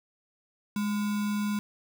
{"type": "tone with sample-and-hold", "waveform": "sine", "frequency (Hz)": 207.7, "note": "G#3", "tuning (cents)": 0, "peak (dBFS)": -26, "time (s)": [0.76, 1.59], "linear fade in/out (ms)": 2, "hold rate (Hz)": 1225, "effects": []}